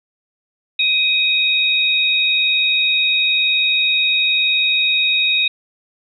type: tone pair together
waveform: sine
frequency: 2509 / 3759 Hz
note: D#7 / A#7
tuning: +14 / +14 cents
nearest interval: perfect fifth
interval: 700 cents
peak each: -16 dBFS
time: 0.79-5.48 s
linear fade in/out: 5 ms
effects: none